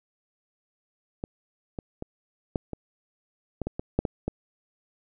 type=clicks; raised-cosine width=2 ms; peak=-18 / -20 / -20 / -12 / -20 / -16 / -16 / -17 / -8 / -13 / -14 dBFS; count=11; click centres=1.239 / 1.788 / 2.024 / 2.558 / 2.733 / 3.617 / 3.67 / 3.795 / 3.99 / 4.052 / 4.28 s; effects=none